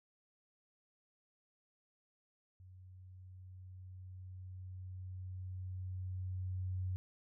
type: tone with level ramp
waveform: sine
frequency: 92.5 Hz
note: F#2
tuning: in tune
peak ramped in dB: -54 to -35 dBFS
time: 2.6-6.96 s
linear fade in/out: 0 ms
effects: none